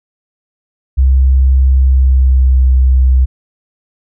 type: tone with pitch glide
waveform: sine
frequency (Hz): 65.8 to 64.45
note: C2 to C2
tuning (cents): +10 to -26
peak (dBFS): -5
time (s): 0.97-3.26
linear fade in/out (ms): 20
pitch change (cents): -36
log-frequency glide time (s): 1.78-2.62
effects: none